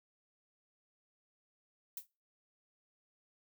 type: noise with exponential decay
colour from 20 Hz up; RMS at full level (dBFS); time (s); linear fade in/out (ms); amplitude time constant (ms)
violet; -38; 1.97-2.07; 2; 21
effects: noise-tail reverb RT60 0.3 s tail -23 dB re dry